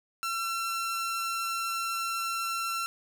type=tone; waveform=sawtooth; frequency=1352 Hz; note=E6; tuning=43 cents sharp; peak=-26 dBFS; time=0.23-2.86 s; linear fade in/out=0 ms; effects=none